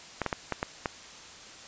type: clicks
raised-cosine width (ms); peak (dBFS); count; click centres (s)
0.5; -13; 6; 0.217 / 0.263 / 0.328 / 0.523 / 0.629 / 0.858
effects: white hiss -47 dBFS RMS until 1.67 s + resampled to 16000 Hz